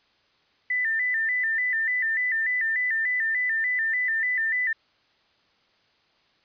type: tone with vibrato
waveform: sine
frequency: 1892 Hz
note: A#6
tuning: 25 cents sharp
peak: -22 dBFS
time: 0.7-4.73 s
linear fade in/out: 5 ms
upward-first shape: square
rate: 3.4 Hz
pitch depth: 92 cents each way
effects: white hiss -64 dBFS RMS until 6.44 s + resampled to 11025 Hz